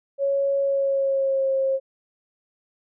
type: tone with pitch glide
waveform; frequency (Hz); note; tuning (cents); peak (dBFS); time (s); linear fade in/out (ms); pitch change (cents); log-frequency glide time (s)
sine; 554.4 to 536.1; C#5 to C5; 0 to +42; -19; 0.18-1.8; 50; -58; 0.6-1.51
effects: none